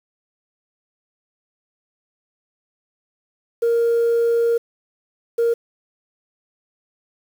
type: tone bursts at uneven times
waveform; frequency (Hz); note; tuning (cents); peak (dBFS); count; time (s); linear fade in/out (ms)
sine; 466.3; A#4; +1; -13; 2; 3.62-4.58 / 5.38-5.54; 10
effects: tanh soft clip ceiling -12 dBFS + 7-bit